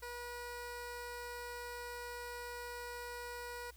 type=tone; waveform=15% pulse; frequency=483.5 Hz; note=B4; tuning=37 cents flat; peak=-37 dBFS; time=0.02-3.71 s; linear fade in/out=10 ms; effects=added 60 Hz sine -57 dBFS peak until 3.76 s + white hiss -65 dBFS RMS until 3.76 s

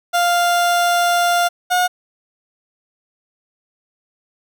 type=tone pair in turn; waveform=30% pulse; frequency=698.5 / 721.9 Hz; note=F5 / F#5; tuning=0 / -43 cents; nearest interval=minor second; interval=57 cents; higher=second; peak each=-11 / -11 dBFS; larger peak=neither; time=0.13-1.49 / 1.7-1.88 s; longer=first; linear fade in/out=20 ms; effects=none

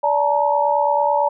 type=tone cluster; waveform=sine; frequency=579 / 867 / 936 Hz; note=D5 / A5 / A#5; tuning=-25 / -26 / +7 cents; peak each=-19 dBFS; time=0.03-1.29 s; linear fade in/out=10 ms; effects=none

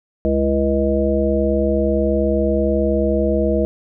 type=harmonic tone with a mistuned harmonic; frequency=69.3 Hz; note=C#2; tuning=in tune; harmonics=1 / 3 / 5 / 7 / 9; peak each=-21 / -21 / -21 / -21 / -21 dBFS; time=0.25-3.65 s; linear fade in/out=0 ms; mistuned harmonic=5; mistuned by=-57 cents; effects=none

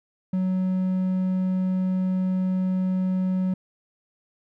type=tone; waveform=triangle; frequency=185.9 Hz; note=F#3; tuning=8 cents sharp; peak=-19 dBFS; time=0.33-3.54 s; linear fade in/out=5 ms; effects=none

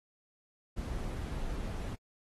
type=noise; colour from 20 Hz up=brown; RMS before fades=-37 dBFS; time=0.76-1.96 s; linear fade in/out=20 ms; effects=AAC 32 kbps

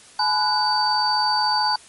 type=tone cluster; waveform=sine; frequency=850 / 1004 / 1476 / 4609 Hz; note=G#5 / B5 / F#6 / D8; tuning=+40 / +28 / -5 / -33 cents; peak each=-21 / -26 / -28 / -21 dBFS; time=0.19-1.76 s; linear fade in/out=5 ms; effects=white hiss -47 dBFS RMS until 1.88 s + MP3 48 kbps

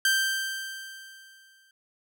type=tone with exponential decay; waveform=sawtooth; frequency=1568 Hz; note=G6; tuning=in tune; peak=-16 dBFS; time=0.05-1.71 s; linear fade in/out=2 ms; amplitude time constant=360 ms; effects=none

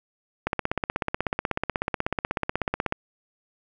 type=click train; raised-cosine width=0.5 ms; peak=-9 dBFS; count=41; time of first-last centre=0.47-2.924 s; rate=16.3 Hz; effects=none

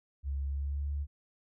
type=tone with pitch glide; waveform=sine; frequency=69.3 to 71.83 Hz; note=C#2 to D2; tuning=0 to -38 cents; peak=-31 dBFS; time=0.23-1.07 s; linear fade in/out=50 ms; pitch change=+62 cents; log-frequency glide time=0.45-0.9 s; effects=none

